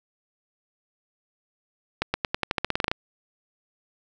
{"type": "accelerating click train", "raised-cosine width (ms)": 0.3, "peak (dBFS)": -7, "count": 14, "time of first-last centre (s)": [2.02, 2.915], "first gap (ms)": 120, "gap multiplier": 0.9, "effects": []}